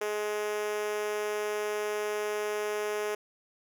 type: tone with high-pass filter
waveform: 5% pulse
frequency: 210 Hz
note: G#3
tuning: 19 cents sharp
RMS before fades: -32 dBFS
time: 0.01-3.15 s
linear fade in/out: 5 ms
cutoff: 450 Hz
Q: 6.6
effects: none